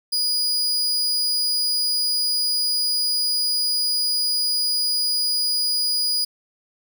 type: tone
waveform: 40% pulse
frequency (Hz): 4910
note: D#8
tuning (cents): -24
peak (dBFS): -18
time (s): 0.12-6.25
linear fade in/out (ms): 10
effects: none